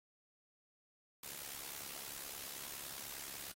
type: noise with amplitude modulation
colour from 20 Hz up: white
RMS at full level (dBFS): -44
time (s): 1.23-3.52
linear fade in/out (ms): 5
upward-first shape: sine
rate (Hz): 69.8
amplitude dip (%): 75
effects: AAC 48 kbps